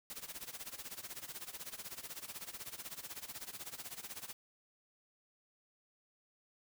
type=noise with tremolo; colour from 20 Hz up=white; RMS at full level=-44 dBFS; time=0.1-4.33 s; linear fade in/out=0 ms; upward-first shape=sine; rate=16 Hz; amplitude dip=85%; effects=none